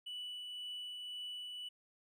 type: tone with tremolo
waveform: triangle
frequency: 2962 Hz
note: F#7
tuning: 1 cent sharp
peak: -39 dBFS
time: 0.06-1.69 s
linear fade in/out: 10 ms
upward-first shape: triangle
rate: 1.9 Hz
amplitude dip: 30%
effects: tanh soft clip ceiling -36 dBFS